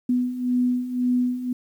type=beating tone pair; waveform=sine; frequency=246.9 / 248.8 Hz; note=B3 / B3; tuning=0 / +13 cents; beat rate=1.9 Hz; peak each=-26 / -21 dBFS; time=0.09-1.53 s; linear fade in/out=5 ms; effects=9-bit